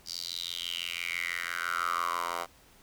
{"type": "tone with high-pass filter sweep", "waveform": "10% pulse", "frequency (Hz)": 86, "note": "F2", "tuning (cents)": -26, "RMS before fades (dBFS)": -34, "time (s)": [0.05, 2.47], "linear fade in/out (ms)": 50, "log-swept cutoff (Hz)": [5000, 810], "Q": 6.3, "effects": ["pink hiss -59 dBFS RMS until 2.82 s"]}